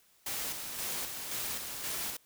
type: noise with tremolo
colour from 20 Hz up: white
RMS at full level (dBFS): -36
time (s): 0.26-2.17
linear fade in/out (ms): 5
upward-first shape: square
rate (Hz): 1.9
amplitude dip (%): 40
effects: white hiss -66 dBFS RMS until 2.25 s